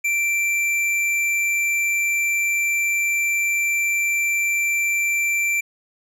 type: tone with hard clipping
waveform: sine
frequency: 2349 Hz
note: D7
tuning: in tune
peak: -20 dBFS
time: 0.04-5.61 s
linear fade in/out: 10 ms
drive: 10 dB
effects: none